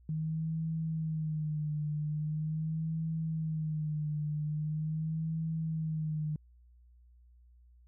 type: tone with vibrato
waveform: sine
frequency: 155.56 Hz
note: D#3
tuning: in tune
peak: -31 dBFS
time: 0.09-6.36 s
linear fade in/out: 2 ms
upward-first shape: sine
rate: 0.42 Hz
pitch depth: 60 cents each way
effects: added 60 Hz sine -57 dBFS peak until 7.87 s